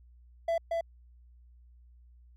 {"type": "tone with echo", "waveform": "triangle", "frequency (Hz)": 668, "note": "E5", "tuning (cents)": 23, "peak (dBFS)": -24, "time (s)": [0.48, 0.58], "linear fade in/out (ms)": 5, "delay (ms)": 230, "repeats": 1, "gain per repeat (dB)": -2, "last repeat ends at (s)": 0.81, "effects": ["added 60 Hz sine -54 dBFS peak until 2.36 s"]}